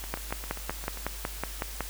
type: two click trains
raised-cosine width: 0.5 ms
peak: -24 / -14 dBFS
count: 8 / 10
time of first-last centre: 0.04-0.973 / 0.14-1.807 s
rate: 7.5 / 5.4 Hz
effects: added 50 Hz sine -39 dBFS peak until 1.89 s + white hiss -42 dBFS RMS until 1.89 s